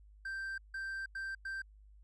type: tone bursts at uneven times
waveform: triangle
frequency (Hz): 1568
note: G6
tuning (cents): 0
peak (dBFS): -36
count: 4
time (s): 0.25-0.58 / 0.74-1.06 / 1.15-1.35 / 1.45-1.62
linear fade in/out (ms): 5
effects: added 51 Hz sine -56 dBFS peak until 2.03 s + resampled to 24000 Hz